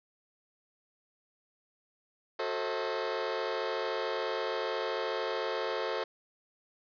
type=chord; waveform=sawtooth; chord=F# diminished seventh; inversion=none; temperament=just; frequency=370 / 444 / 532.8 / 639.4 Hz; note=F#4 / A4 / C5 / Eb5; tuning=0 / +16 / +31 / +47 cents; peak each=-35 / -31 / -32 / -35 dBFS; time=2.39-6.04 s; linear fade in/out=5 ms; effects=resampled to 11025 Hz + 9-bit

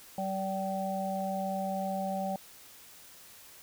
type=harmonic tone; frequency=192.4 Hz; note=G3; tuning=32 cents flat; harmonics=1 / 3 / 4; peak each=-35 / -36 / -34 dBFS; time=0.18-2.36 s; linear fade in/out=2 ms; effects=white hiss -53 dBFS RMS until 3.62 s

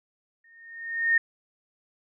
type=tone with exponential growth; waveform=sine; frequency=1838 Hz; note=A#6; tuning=25 cents flat; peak=-16 dBFS; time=0.44-1.18 s; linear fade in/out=5 ms; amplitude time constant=160 ms; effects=none

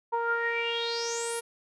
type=tone with low-pass filter sweep; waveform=sawtooth; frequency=466.2 Hz; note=A#4; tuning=in tune; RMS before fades=-30 dBFS; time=0.12-1.41 s; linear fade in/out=20 ms; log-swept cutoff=980 to 11000 Hz; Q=8.2; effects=none

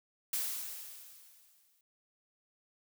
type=noise with exponential decay; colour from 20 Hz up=blue; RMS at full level=-33 dBFS; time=0.33-1.81 s; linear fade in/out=2 ms; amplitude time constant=320 ms; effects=none

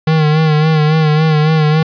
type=tone with vibrato; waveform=square; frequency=155.1 Hz; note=D#3; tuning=5 cents flat; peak=-9 dBFS; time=0.07-1.83 s; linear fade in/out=5 ms; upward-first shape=sine; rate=3.6 Hz; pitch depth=48 cents each way; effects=resampled to 11025 Hz + 8-bit

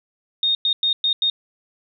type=tone bursts at uneven times; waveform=sine; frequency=3695 Hz; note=A#7; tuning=16 cents flat; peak=-16 dBFS; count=5; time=0.43-0.55 / 0.65-0.73 / 0.83-0.93 / 1.04-1.13 / 1.22-1.3 s; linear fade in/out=2 ms; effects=none

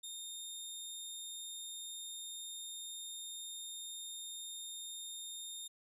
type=tone; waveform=20% pulse; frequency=3662 Hz; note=A#7; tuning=32 cents flat; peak=-38 dBFS; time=0.03-5.68 s; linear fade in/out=10 ms; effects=none

